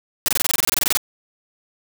white noise bursts, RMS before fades -18 dBFS, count 16, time 0.26-0.972 s, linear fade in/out 0 ms, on 22 ms, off 24 ms, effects none

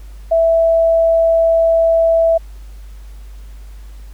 sine tone, 659.3 Hz, E5, in tune, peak -9 dBFS, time 0.31-2.38 s, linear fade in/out 10 ms, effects added 50 Hz sine -31 dBFS peak until 4.13 s + pink hiss -50 dBFS RMS until 4.13 s

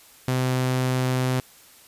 sawtooth tone, 128.3 Hz, C3, 34 cents flat, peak -17 dBFS, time 0.28-1.4 s, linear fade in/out 2 ms, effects white hiss -51 dBFS RMS until 1.87 s + resampled to 32000 Hz

